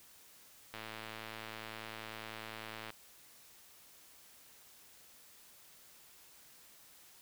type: click train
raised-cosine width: 0.3 ms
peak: -28 dBFS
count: 239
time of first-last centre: 0.74-2.904 s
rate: 110 Hz
effects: white hiss -60 dBFS RMS until 7.21 s